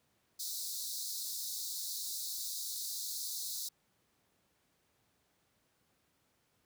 pink high-pass noise, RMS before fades -40 dBFS, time 0.39-3.69 s, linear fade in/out 10 ms, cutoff 3800 Hz, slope 96 dB/octave, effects pink hiss -75 dBFS RMS until 6.65 s + high-pass 80 Hz 12 dB/octave

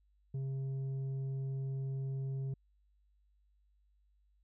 sine tone with tanh clipping, 134.7 Hz, C#3, 49 cents flat, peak -36 dBFS, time 0.34-2.54 s, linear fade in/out 5 ms, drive 5 dB, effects added 50 Hz sine -68 dBFS peak until 4.43 s

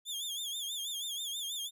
sawtooth tone with vibrato, 3406 Hz, G#7, 43 cents sharp, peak -33 dBFS, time 0.05-1.71 s, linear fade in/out 50 ms, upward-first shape sine, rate 6.2 Hz, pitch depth 110 cents each way, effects none

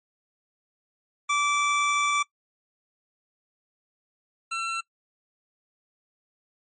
25% pulse tone pair in turn, 1163 / 1347.5 Hz, D6 / E6, -17 / +38 cents, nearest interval minor third, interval 255 cents, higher second, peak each -18 / -24 dBFS, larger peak first, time 1.29-2.23 / 4.51-4.81 s, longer first, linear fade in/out 10 ms, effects noise-tail reverb RT60 0.1 s tail -22 dB re dry + MP3 32 kbps

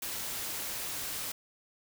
white noise, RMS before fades -37 dBFS, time 0.02-1.32 s, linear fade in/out 5 ms, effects none

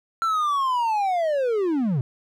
triangle linear sweep, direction down, 1360 to 116.54 Hz, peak -18 dBFS, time 0.22-2.01 s, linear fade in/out 0 ms, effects none

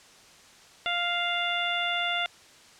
harmonic tone, 698.5 Hz, F5, in tune, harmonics 1 / 2 / 3 / 4 / 5, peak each -32 / -32 / -32 / -32 / -32 dBFS, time 0.86-2.26 s, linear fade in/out 0 ms, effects white hiss -53 dBFS RMS until 2.79 s + low-pass 7000 Hz 12 dB/octave

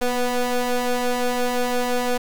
25% pulse ring-modulated tone, 246.1 Hz, B3, 6 cents flat, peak -13 dBFS, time 0.01-2.18 s, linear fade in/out 10 ms, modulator 249 Hz, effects none

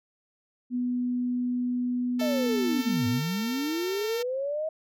sine tone, 246.9 Hz, B3, in tune, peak -25 dBFS, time 0.7-3.22 s, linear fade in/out 50 ms
5% pulse tone with pitch glide, 442.4 to 453 Hz, A4 to A#4, +9 to -50 cents, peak -22 dBFS, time 2.19-4.23 s, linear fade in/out 10 ms, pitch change +41 cents, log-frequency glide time 2.69-3.02 s
sine linear two-way sweep, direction down then up, 640 to 101.3 to 640 Hz, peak -27 dBFS, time 2.21-4.69 s, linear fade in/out 5 ms, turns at 3.07 s
effects none

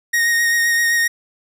45% pulse tone with vibrato, 1864.7 Hz, A#6, in tune, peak -14 dBFS, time 0.13-1.08 s, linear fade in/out 10 ms, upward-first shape sine, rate 7.7 Hz, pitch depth 18 cents each way, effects none

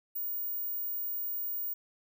sine tone, 15430 Hz, B9, 41 cents flat, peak -32 dBFS, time 0.15-1.74 s, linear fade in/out 10 ms, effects none

